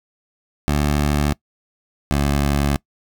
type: tone pair in turn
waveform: 15% pulse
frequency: 73.3 / 71.05 Hz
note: D2 / C#2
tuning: -3 / +43 cents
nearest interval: minor second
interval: 54 cents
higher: first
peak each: -10 dBFS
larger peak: neither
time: 0.68-1.33 / 2.11-2.76 s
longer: neither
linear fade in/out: 0 ms
effects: noise-tail reverb RT60 0.1 s tail -23 dB re dry